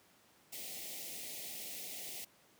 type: band-stop noise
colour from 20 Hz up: white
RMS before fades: -45 dBFS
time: 0.52-2.25 s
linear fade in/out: 10 ms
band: 820 to 1900 Hz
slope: 96 dB/octave
effects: pink hiss -66 dBFS RMS until 2.59 s + high-pass 150 Hz 12 dB/octave